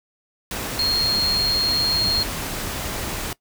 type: tone in noise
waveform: sine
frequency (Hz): 4249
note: C8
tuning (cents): +26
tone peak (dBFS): -18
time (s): 0.79-2.23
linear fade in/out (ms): 2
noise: pink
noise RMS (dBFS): -28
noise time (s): 0.51-3.33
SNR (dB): +7
effects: noise-tail reverb RT60 0.1 s tail -20 dB re dry